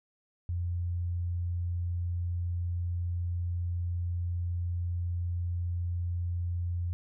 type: tone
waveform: sine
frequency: 87.31 Hz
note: F2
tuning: in tune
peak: -29 dBFS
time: 0.49-6.93 s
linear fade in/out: 0 ms
effects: none